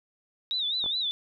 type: tone with vibrato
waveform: sine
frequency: 3729 Hz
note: A#7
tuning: in tune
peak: -26 dBFS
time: 0.51-1.11 s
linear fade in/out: 0 ms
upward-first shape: sine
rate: 4.8 Hz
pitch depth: 130 cents each way
type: clicks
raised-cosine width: 1 ms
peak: -27 dBFS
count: 2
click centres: 0.841 / 0.861 s
effects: none